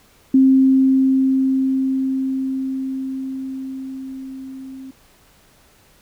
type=tone with level ramp; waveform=sine; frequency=265 Hz; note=C4; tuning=22 cents sharp; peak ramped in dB=-8 to -32 dBFS; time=0.34-4.91 s; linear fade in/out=5 ms; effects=pink hiss -53 dBFS RMS until 6.01 s